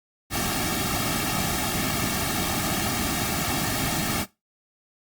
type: noise with comb filter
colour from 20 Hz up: pink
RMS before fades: -26 dBFS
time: 0.3-4.26 s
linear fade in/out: 50 ms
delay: 2 ms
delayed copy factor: -0.9
effects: noise-tail reverb RT60 0.2 s tail -17 dB re dry + Opus 48 kbps